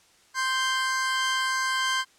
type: tone pair together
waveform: sawtooth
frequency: 1045 / 1568.3 Hz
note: C6 / G6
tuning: -2 / 0 cents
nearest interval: perfect fifth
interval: 702 cents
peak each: -23 dBFS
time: 0.34-2.05 s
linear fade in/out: 50 ms
effects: white hiss -59 dBFS RMS until 2.18 s + low-pass 8000 Hz 12 dB/octave